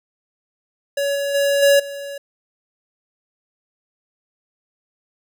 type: tone with level steps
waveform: square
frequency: 563 Hz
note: C#5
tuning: 27 cents sharp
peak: -19 / -21 / -16 / -11 / -29 dBFS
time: 0.97-2.18 s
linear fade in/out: 5 ms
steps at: 1.15 / 1.34 / 1.62 / 1.79 s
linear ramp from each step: 10 ms
effects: none